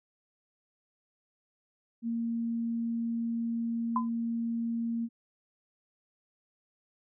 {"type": "tone", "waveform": "sine", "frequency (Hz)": 231.4, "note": "A#3", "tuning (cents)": -13, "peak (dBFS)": -29, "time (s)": [2.02, 5.09], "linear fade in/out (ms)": 50}
{"type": "tone with exponential decay", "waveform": "sine", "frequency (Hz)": 1015, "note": "B5", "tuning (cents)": 47, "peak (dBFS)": -22, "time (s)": [3.96, 4.09], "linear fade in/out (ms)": 2, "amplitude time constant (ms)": 27}
{"effects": []}